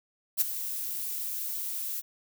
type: noise with ADSR envelope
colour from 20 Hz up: violet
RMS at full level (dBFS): -22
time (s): 0.37-2.02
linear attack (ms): 42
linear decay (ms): 13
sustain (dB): -12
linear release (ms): 29
effects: none